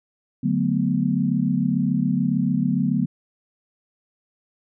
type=chord; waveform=sine; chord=B minor seventh; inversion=first; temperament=equal; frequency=146.83 / 185 / 220 / 246.9 Hz; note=D3 / F#3 / A3 / B3; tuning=0 / 0 / 0 / 0 cents; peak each=-25 / -23 / -25 / -23 dBFS; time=0.43-3.06 s; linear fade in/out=10 ms; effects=none